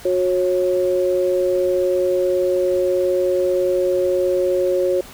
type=tone pair together; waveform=sine; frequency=364.4 / 546 Hz; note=F#4 / C#5; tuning=-26 / -26 cents; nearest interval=perfect fifth; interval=700 cents; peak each=-18 dBFS; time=0.05-5.01 s; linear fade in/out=5 ms; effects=pink hiss -40 dBFS RMS until 5.13 s